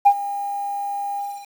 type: tone with ADSR envelope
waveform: sine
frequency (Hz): 807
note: G#5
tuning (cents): -50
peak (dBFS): -5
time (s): 0.05-1.48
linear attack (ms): 17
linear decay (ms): 65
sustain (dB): -18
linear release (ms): 290
effects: tanh soft clip ceiling -5 dBFS + 7-bit